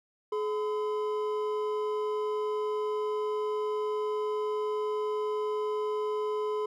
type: tone pair together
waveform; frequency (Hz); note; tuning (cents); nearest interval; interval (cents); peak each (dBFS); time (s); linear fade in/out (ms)
triangle; 425 / 1014.9; G#4 / B5; +40 / +47; octave + minor third; 1507; -27 / -34; 0.32-6.66; 5
effects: none